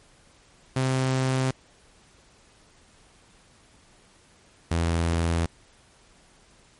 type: tone pair in turn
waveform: sawtooth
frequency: 130.81 / 83.71 Hz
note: C3 / E2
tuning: 0 / +27 cents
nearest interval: minor sixth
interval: 773 cents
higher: first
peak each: -18 dBFS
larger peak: neither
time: 0.76-1.51 / 4.71-5.46 s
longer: neither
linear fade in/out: 5 ms
effects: pink hiss -57 dBFS RMS until 6.79 s + MP3 48 kbps